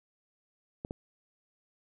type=clicks; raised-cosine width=2 ms; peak=-23 dBFS; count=2; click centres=0.849 / 0.909 s; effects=none